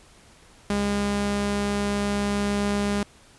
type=tone pair together; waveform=sawtooth; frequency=68 / 203.5 Hz; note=C#2 / G#3; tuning=-33 / -35 cents; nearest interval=octave + perfect fifth; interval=1898 cents; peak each=-30 / -19 dBFS; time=0.7-3.03 s; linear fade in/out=0 ms; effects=pink hiss -53 dBFS RMS until 3.38 s + resampled to 24000 Hz